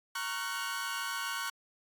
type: chord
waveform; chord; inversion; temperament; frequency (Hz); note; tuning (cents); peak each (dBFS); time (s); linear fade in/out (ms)
sawtooth; Gb major seventh; first; equal with one note detuned; 932.3 / 1108.7 / 1396.9 / 1504.1; Bb5 / Db6 / F6 / Gb6; 0 / 0 / 0 / +28; -39 / -35 / -38 / -34; 0.15-1.5; 5
effects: AAC 64 kbps